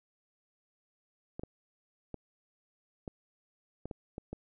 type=clicks; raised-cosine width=2 ms; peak=-26 dBFS; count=8; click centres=1.395 / 1.435 / 2.143 / 3.078 / 3.856 / 3.912 / 4.181 / 4.33 s; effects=none